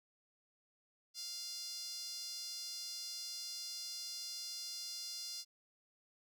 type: tone with high-pass filter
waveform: sawtooth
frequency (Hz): 698.5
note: F5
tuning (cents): 0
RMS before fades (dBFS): -45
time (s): 1.14-5.45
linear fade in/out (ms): 50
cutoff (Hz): 4900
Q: 4.8
effects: none